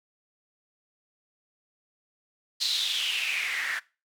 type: noise with band-pass filter sweep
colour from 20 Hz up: white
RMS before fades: -29 dBFS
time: 2.6-3.8 s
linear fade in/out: 20 ms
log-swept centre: 4300 to 1700 Hz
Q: 6
effects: noise-tail reverb RT60 0.3 s tail -21 dB re dry